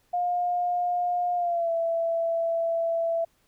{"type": "tone with pitch glide", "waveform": "sine", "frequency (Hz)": [710, 666.3], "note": ["F5", "E5"], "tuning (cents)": [28, 18], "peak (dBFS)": -23, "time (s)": [0.13, 3.25], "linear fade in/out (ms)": 10, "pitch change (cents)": -110, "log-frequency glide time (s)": [1.35, 1.71], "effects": ["pink hiss -67 dBFS RMS until 3.47 s"]}